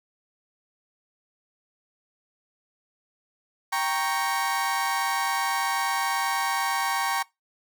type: chord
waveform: 30% pulse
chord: G diminished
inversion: none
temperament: equal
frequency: 784 / 932.3 / 1108.7 Hz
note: G5 / Bb5 / Db6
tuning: 0 / 0 / 0 cents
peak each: -26 dBFS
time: 3.72-7.23 s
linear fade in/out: 10 ms
effects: noise-tail reverb RT60 0.2 s tail -22 dB re dry